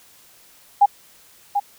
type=tone with echo; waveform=sine; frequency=811 Hz; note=G#5; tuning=41 cents flat; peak=-8 dBFS; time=0.81-0.86 s; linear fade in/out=10 ms; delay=740 ms; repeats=1; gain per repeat=-8 dB; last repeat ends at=1.6 s; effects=white hiss -51 dBFS RMS until 1.78 s